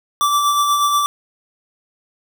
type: tone with tremolo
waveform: square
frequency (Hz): 1165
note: D6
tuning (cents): -14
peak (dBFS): -13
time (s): 0.21-1.06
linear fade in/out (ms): 0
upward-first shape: sine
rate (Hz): 8.3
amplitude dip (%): 35
effects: none